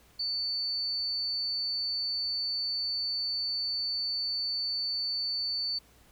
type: tone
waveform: sine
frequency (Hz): 4500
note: C#8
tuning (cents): +25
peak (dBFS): -29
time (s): 0.19-5.79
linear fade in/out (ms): 10
effects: added 60 Hz sine -64 dBFS peak until 6.11 s + pink hiss -61 dBFS RMS until 6.11 s